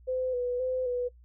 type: tone with vibrato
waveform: sine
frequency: 502 Hz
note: B4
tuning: 28 cents sharp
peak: -27 dBFS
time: 0.07-1.09 s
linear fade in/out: 20 ms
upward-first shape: square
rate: 1.9 Hz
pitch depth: 34 cents each way
effects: noise-tail reverb RT60 0.1 s tail -21 dB re dry + added 60 Hz sine -52 dBFS peak until 1.24 s